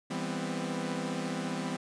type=chord; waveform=sawtooth; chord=C major seventh; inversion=first; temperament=equal with one note detuned; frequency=164.81 / 198.85 / 246.9 / 261.6 Hz; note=E3 / G3 / B3 / C4; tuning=0 / +25 / 0 / 0 cents; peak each=-34 dBFS; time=0.1-1.77 s; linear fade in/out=10 ms; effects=resampled to 22050 Hz